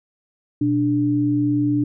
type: tone pair together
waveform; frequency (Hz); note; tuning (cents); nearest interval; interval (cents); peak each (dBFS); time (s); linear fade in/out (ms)
sine; 123.47 / 293.9; B2 / D4; 0 / +1; octave + minor third; 1501; -23 / -17; 0.61-1.84; 5
effects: none